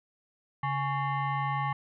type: tone with frequency modulation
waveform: sine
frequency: 138.59 Hz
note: C#3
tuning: in tune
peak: -27 dBFS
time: 0.63-1.73 s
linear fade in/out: 5 ms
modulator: 973 Hz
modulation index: 1.4
effects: none